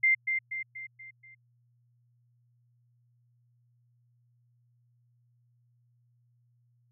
sine tone with echo, 2093 Hz, C7, in tune, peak -20 dBFS, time 0.03-0.15 s, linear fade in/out 10 ms, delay 240 ms, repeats 5, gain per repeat -6 dB, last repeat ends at 1.35 s, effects added 120 Hz sine -65 dBFS peak until 6.91 s

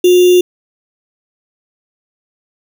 sine tone with sample-and-hold, 359.9 Hz, F#4, 48 cents flat, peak -4 dBFS, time 0.04-0.41 s, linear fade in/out 5 ms, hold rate 3150 Hz, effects none

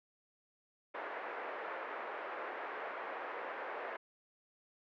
pink band-pass noise, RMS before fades -43 dBFS, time 0.94-3.97 s, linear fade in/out 10 ms, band 440 to 2000 Hz, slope 24 dB/octave, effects none

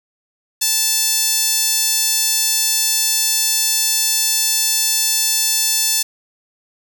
sawtooth tone with high-pass filter, 880 Hz, A5, in tune, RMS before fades -17 dBFS, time 0.61-6.03 s, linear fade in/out 10 ms, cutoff 5600 Hz, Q 1.1, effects none

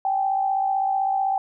sine tone pair together, 777.2 / 833 Hz, G5 / G#5, -15 / +5 cents, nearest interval minor second, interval 120 cents, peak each -20 / -29 dBFS, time 0.05-1.38 s, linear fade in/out 2 ms, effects none

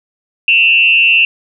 sine tone with frequency modulation, 2702 Hz, E7, 42 cents sharp, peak -6 dBFS, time 0.48-1.25 s, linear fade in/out 2 ms, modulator 166 Hz, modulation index 0.75, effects none

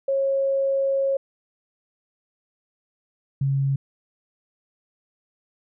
sine tone pair in turn, 545 / 137.2 Hz, C#5 / C#3, -29 / -17 cents, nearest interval 2 octaves, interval 2388 cents, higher first, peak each -19 / -19 dBFS, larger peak neither, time 0.08-1.17 / 3.41-3.76 s, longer first, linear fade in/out 5 ms, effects none

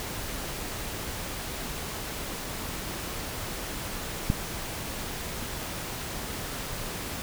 click, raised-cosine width 5 ms, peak -10 dBFS, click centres 4.301 s, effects pink hiss -35 dBFS RMS until 7.22 s

